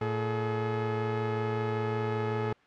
sawtooth tone pair together, 112.8 / 425.9 Hz, A2 / G#4, +44 / +44 cents, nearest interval octave + major seventh, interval 2300 cents, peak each -27 dBFS, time 0.01-2.53 s, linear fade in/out 5 ms, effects white hiss -60 dBFS RMS until 2.66 s + low-pass 2000 Hz 12 dB/octave

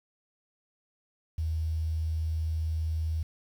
sine tone, 79.9 Hz, D#2, 47 cents sharp, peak -27 dBFS, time 1.38-3.23 s, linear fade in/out 5 ms, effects 9-bit

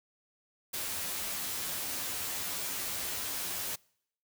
white noise with comb filter, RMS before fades -36 dBFS, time 0.73-3.76 s, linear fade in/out 10 ms, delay 11 ms, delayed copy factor +0.6, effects noise-tail reverb RT60 0.7 s tail -26 dB re dry

